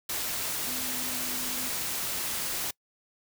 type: tone in noise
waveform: sine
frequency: 253.2 Hz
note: B3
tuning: 43 cents sharp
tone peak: -42 dBFS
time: 0.67-1.69 s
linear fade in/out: 5 ms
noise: white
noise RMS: -32 dBFS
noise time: 0.09-2.71 s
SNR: -13 dB
effects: noise-tail reverb RT60 0.1 s tail -25 dB re dry